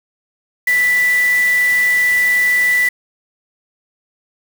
sine tone in noise, 1975.5 Hz, B6, in tune, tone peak -11 dBFS, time 0.67-2.89 s, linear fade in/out 5 ms, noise white, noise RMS -28 dBFS, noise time 0.67-2.89 s, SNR +14 dB, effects none

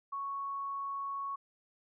sine tone, 1108.7 Hz, C#6, in tune, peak -35 dBFS, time 0.12-1.36 s, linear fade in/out 10 ms, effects none

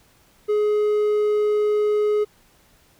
triangle tone, 420.3 Hz, G#4, 21 cents sharp, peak -15 dBFS, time 0.48-2.25 s, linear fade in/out 20 ms, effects pink hiss -57 dBFS RMS until 2.99 s

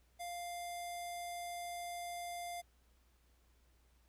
square tone with low-pass filter, 698.5 Hz, F5, in tune, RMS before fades -44 dBFS, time 0.19-2.62 s, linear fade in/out 20 ms, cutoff 11000 Hz, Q 2.2, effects added 60 Hz sine -68 dBFS peak until 4.08 s + pink hiss -75 dBFS RMS until 4.08 s

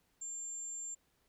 sine tone, 7330 Hz, A#8, 30 cents flat, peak -40 dBFS, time 0.21-0.95 s, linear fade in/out 10 ms, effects pink hiss -75 dBFS RMS until 1.28 s

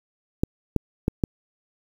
clicks, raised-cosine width 3 ms, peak -7 dBFS, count 4, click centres 0.435 / 0.763 / 1.081 / 1.238 s, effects 7-bit

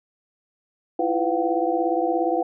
sine tone cluster, 327.2 / 344.3 / 500 / 703 / 763 Hz, E4 / F4 / B4 / F5 / G5, -13 / -25 / +21 / +11 / -47 cents, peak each -26 dBFS, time 0.99-2.43 s, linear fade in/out 5 ms, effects none

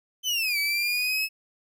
30% pulse linear two-way sweep, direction down then up, 3098 to 2275 to 2599 Hz, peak -21 dBFS, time 0.23-1.29 s, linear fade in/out 50 ms, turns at 0.58 s, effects none

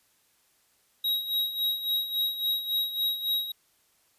square tone with tremolo, 3821 Hz, A#7, 42 cents sharp, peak -24 dBFS, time 1.04-3.52 s, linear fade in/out 5 ms, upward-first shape sine, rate 3.6 Hz, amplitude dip 70%, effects white hiss -67 dBFS RMS until 4.18 s + resampled to 32000 Hz

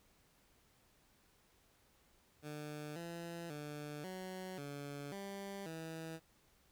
15% pulse tone with pitch steps, 150 / 169.5 / 148.2 / 186.1 / 143 / 197.8 / 162 Hz, D3 / E3 / D3 / F#3 / D3 / G3 / E3, +37 / +49 / +16 / +10 / -46 / +16 / -30 cents, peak -38 dBFS, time 2.42-6.2 s, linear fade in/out 50 ms, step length 540 ms, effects pink hiss -71 dBFS RMS until 6.71 s

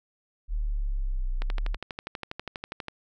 sine exponential two-way sweep, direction down then up, 38.89 to 30.22 to 38.89 Hz, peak -25 dBFS, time 0.48-1.77 s, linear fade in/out 50 ms, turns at 1.39 s
click train, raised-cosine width 0.3 ms, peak -18 dBFS, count 19, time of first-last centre 1.42-2.883 s, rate 12.3 Hz
effects none

